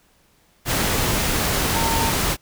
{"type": "tone in noise", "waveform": "sine", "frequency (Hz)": 910, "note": "A#5", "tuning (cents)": -42, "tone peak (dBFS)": -23, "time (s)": [1.72, 2.14], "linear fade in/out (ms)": 50, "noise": "pink", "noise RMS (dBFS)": -21, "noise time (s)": [0.65, 2.37], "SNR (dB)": -5, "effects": ["pink hiss -59 dBFS RMS until 2.41 s"]}